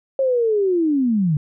sine linear sweep, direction down, 545 to 140.9 Hz, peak -15 dBFS, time 0.19-1.37 s, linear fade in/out 2 ms, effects none

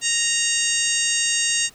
harmonic tone with a mistuned harmonic, 932.3 Hz, A#5, in tune, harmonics 2 / 3 / 4 / 5 / 6 / 7 / 8 / 9, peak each -28 / -25 / -29 / -30 / -30 / -25 / -28 / -25 dBFS, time 0.01-1.7 s, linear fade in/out 50 ms, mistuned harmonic 8, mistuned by -35 cents, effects pink hiss -51 dBFS RMS until 1.74 s

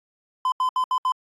triangle tone bursts at uneven times, 1021 Hz, C6, 43 cents flat, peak -17 dBFS, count 5, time 0.45-0.52 / 0.6-0.69 / 0.76-0.84 / 0.91-0.98 / 1.05-1.12 s, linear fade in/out 2 ms, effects AAC 48 kbps

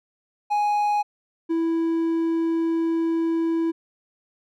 triangle tone pair in turn, 830.6 / 329.6 Hz, G#5 / E4, 0 / 0 cents, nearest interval octave + major third, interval 1600 cents, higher first, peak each -17 / -18 dBFS, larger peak first, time 0.5-1.03 / 1.49-3.72 s, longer second, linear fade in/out 20 ms, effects none

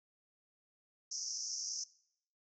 pink band-pass noise, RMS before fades -41 dBFS, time 1.11-1.84 s, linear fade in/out 5 ms, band 5200 to 6400 Hz, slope 96 dB/octave, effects noise-tail reverb RT60 0.7 s tail -21 dB re dry

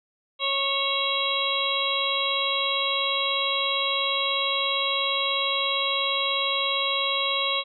harmonic tone, 551 Hz, C#5, 11 cents flat, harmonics 1 / 2 / 4 / 5 / 6 / 7, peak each -32 / -29 / -32 / -31 / -28 / -28 dBFS, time 0.39-7.64 s, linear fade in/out 50 ms, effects none

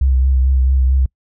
sine tone with vibrato, 65.41 Hz, C2, in tune, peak -10 dBFS, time 0.01-1.06 s, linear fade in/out 5 ms, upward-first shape triangle, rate 4.5 Hz, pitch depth 42 cents each way, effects noise-tail reverb RT60 0.1 s tail -26 dB re dry

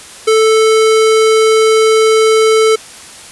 square tone, 440 Hz, A4, in tune, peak -7 dBFS, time 0.27-2.76 s, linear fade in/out 10 ms, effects white hiss -33 dBFS RMS until 3.31 s + resampled to 24000 Hz

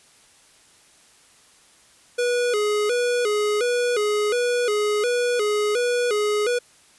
square tone with vibrato, 451.4 Hz, A4, 44 cents sharp, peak -20 dBFS, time 2.18-6.59 s, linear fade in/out 10 ms, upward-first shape square, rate 1.4 Hz, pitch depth 130 cents each way, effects white hiss -54 dBFS RMS until 6.98 s + resampled to 24000 Hz

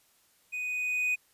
triangle tone with level ramp, 2489 Hz, D#7, in tune, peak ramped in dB -31 to -23 dBFS, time 0.52-1.16 s, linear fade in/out 20 ms, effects white hiss -66 dBFS RMS until 1.33 s + resampled to 32000 Hz

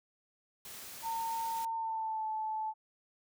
white noise, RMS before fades -47 dBFS, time 0.65-1.65 s, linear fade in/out 2 ms
sine tone with pitch glide, 910 to 870.9 Hz, A#5 to A5, -42 to -18 cents, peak -33 dBFS, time 1.02-2.74 s, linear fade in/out 50 ms, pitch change -76 cents, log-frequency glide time 1.62-2.27 s
effects none

